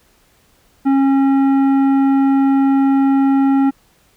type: tone with tanh clipping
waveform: sine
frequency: 272.5 Hz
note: C#4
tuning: 29 cents flat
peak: -12 dBFS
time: 0.85-3.71 s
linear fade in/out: 20 ms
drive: 11 dB
effects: pink hiss -55 dBFS RMS until 4.16 s